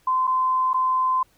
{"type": "tone with dropouts", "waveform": "sine", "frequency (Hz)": 1031, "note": "C6", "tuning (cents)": -26, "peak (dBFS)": -18, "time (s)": [0.07, 1.23], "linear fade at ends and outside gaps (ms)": 5, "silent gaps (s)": [[0.271, 0.275], [0.733, 0.742]], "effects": ["pink hiss -61 dBFS RMS until 1.37 s"]}